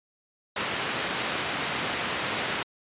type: band-pass noise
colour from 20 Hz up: white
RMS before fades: -30 dBFS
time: 0.56-2.63 s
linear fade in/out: 5 ms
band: 110 to 2900 Hz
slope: 12 dB/octave
effects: resampled to 8000 Hz